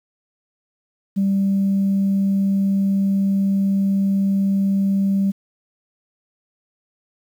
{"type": "tone", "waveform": "sine", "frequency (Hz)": 196, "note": "G3", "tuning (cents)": 0, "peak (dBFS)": -14, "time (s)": [1.16, 5.32], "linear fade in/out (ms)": 20, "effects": ["tanh soft clip ceiling -12 dBFS", "8-bit"]}